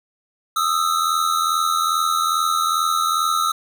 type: tone pair together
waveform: square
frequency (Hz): 1240.6 / 1323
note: D#6 / E6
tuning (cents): -5 / +6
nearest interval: minor second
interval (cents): 111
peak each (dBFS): -21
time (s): 0.56-3.52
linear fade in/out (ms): 5
effects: none